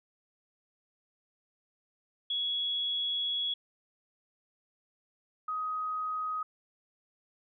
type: tone pair in turn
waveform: sine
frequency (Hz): 3354 / 1256.3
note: G#7 / D#6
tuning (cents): +16 / +16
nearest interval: octave + perfect fourth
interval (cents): 1700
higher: first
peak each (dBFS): -29 / -31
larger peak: first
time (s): 2.3-3.54 / 5.48-6.43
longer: first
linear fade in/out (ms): 5
effects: none